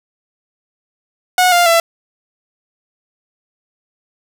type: tone with pitch steps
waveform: sawtooth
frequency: 730 / 699.5 / 670.2 Hz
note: F#5 / F5 / E5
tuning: -24 / +3 / +29 cents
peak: -5 dBFS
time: 1.38-1.8 s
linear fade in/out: 2 ms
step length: 140 ms
effects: none